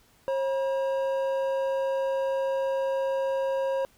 triangle tone pair together, 538.5 / 960 Hz, C5 / B5, +50 / -49 cents, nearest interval minor seventh, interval 1001 cents, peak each -23 / -33 dBFS, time 0.28-3.85 s, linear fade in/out 0 ms, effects pink hiss -61 dBFS RMS until 3.97 s

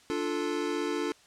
square chord, D minor, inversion none, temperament equal, 293.7 / 349.2 / 440 Hz, D4 / F4 / A4, 0 / 0 / 0 cents, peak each -34 dBFS, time 0.1-1.12 s, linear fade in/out 0 ms, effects white hiss -58 dBFS RMS until 1.26 s + low-pass 7000 Hz 12 dB/octave

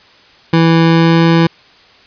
25% pulse tone with pitch glide, 164.81 to 166.05 Hz, E3 to E3, 0 to +13 cents, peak -3 dBFS, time 0.53-1.47 s, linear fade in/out 5 ms, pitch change +13 cents, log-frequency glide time 0.83-1.24 s, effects white hiss -44 dBFS RMS until 2.06 s + resampled to 11025 Hz

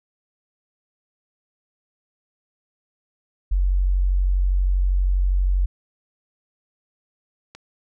sine tone, 46.25 Hz, F#1, in tune, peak -16 dBFS, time 3.51-5.66 s, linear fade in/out 10 ms
click, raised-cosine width 0.2 ms, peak -22 dBFS, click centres 7.55 s
effects none

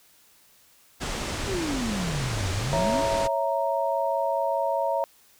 pink low-pass noise, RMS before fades -31 dBFS, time 1-3.28 s, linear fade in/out 20 ms, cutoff 8500 Hz, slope 24 dB/octave
sine exponential two-way sweep, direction down then up, 421.5 to 87.4 to 311.5 Hz, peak -27 dBFS, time 1.45-3.04 s, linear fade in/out 50 ms, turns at 2.51 s
sine chord, A# diminished, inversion first, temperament equal, 554.4 / 659.3 / 932.3 Hz, C#5 / E5 / A#5, 0 / 0 / 0 cents, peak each -27 dBFS, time 2.73-5.04 s, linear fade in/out 0 ms
effects white hiss -58 dBFS RMS until 5.39 s

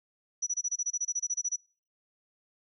sine tone bursts, 5890 Hz, F#8, 9 cents flat, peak -27 dBFS, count 16, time 0.42-1.562 s, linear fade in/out 10 ms, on 47 ms, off 26 ms, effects noise-tail reverb RT60 0.4 s tail -24 dB re dry

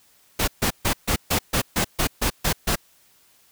pink noise bursts, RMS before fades -21 dBFS, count 11, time 0.39-2.758 s, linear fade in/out 10 ms, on 88 ms, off 140 ms, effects white hiss -58 dBFS RMS until 3.51 s

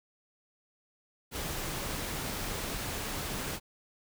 pink noise, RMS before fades -36 dBFS, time 1.31-3.6 s, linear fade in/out 50 ms, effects none

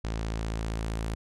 sawtooth tone with low-pass filter sweep, 55.2 Hz, A1, 6 cents sharp, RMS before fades -32 dBFS, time 0.04-1.15 s, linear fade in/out 5 ms, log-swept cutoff 6300 to 10000 Hz, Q 1.1, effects none

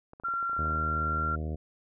clicks, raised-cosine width 1 ms, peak -33 dBFS, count 12, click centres 0.134 / 0.199 / 0.236 / 0.285 / 0.338 / 0.428 / 0.496 / 0.532 / 0.566 / 0.656 / 0.706 / 0.757 s
sine tone, 1373 Hz, F6, 30 cents flat, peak -28 dBFS, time 0.24-1.36 s, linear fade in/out 10 ms
harmonic tone, 77.78 Hz, D#2, in tune, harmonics 1 / 2 / 3 / 4 / 5 / 6 / 7 / 8 / 9, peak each -32 / -38 / -42 / -44 / -46 / -48 / -49 / -50 / -51 dBFS, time 0.58-1.56 s, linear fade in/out 10 ms
effects none

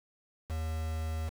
triangle tone with quantisation, 79.7 Hz, D#2, 42 cents sharp, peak -30 dBFS, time 0.49-1.3 s, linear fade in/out 20 ms, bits 7, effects none

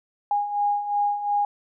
sine beating tone pair, 818 / 820.8 Hz, G#5 / G#5, -26 / -21 cents, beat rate 2.8 Hz, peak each -28 / -22 dBFS, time 0.31-1.45 s, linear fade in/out 2 ms, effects none

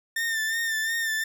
40% pulse tone with vibrato, 1799 Hz, A6, 38 cents sharp, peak -24 dBFS, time 0.16-1.24 s, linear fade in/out 5 ms, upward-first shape sine, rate 2.8 Hz, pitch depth 43 cents each way, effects none

